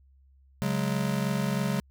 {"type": "chord", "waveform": "square", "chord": "C# suspended fourth", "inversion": "none", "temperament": "just", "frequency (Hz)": [138.59, 184.79, 207.9], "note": ["C#3", "F#3", "G#3"], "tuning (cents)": [0, -2, 2], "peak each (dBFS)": -31, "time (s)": [0.62, 1.8], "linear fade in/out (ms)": 0, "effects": ["added 67 Hz sine -56 dBFS peak until 1.9 s"]}